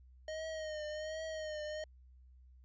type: tone with vibrato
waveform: square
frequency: 621 Hz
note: D#5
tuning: 3 cents flat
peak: -40 dBFS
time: 0.28-1.84 s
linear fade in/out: 2 ms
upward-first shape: triangle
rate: 1.3 Hz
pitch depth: 57 cents each way
effects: added 63 Hz sine -57 dBFS peak until 2.64 s + resampled to 16000 Hz